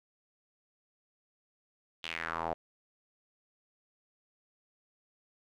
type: tone with band-pass filter sweep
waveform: square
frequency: 41.2 Hz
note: E1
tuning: in tune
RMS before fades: -37 dBFS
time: 2.03-2.54 s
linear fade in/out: 10 ms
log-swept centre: 3300 to 650 Hz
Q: 3.3
effects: none